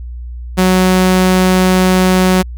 sawtooth tone, 185 Hz, F#3, in tune, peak -4 dBFS, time 0.57-2.43 s, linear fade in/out 20 ms, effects added 60 Hz sine -23 dBFS peak until 2.57 s

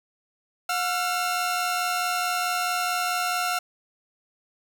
sawtooth tone pair together, 720 / 1355.4 Hz, F#5 / E6, -47 / +48 cents, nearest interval major seventh, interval 1095 cents, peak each -23 dBFS, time 0.69-3.59 s, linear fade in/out 5 ms, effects none

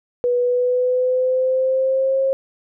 sine tone with pitch glide, 489.1 to 536.5 Hz, B4 to C5, -17 to +43 cents, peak -15 dBFS, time 0.24-2.33 s, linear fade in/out 0 ms, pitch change +160 cents, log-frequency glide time 0.37-2.2 s, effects none

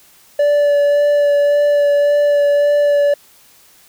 triangle tone with vibrato, 579 Hz, D5, 25 cents flat, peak -8 dBFS, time 0.39-3.14 s, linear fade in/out 5 ms, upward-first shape sine, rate 1.8 Hz, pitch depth 12 cents each way, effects white hiss -48 dBFS RMS until 3.88 s

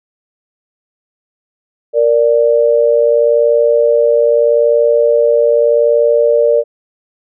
sine tone pair together, 466.2 / 587 Hz, A#4 / D5, 0 / -1 cents, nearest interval major third, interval 399 cents, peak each -10 dBFS, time 1.93-6.64 s, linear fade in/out 50 ms, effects none

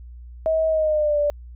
sine tone with pitch glide, 639 to 586 Hz, D#5 to D5, +46 to -4 cents, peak -17 dBFS, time 0.46-1.3 s, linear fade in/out 0 ms, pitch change -150 cents, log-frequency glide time 0.68-1.19 s, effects added 60 Hz sine -37 dBFS peak until 1.55 s

